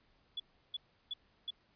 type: tone bursts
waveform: sine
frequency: 3416 Hz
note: G#7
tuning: 48 cents sharp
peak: -36 dBFS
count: 4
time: 0.37-1.506 s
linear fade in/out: 5 ms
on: 29 ms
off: 340 ms
effects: pink hiss -71 dBFS RMS until 1.75 s + resampled to 11025 Hz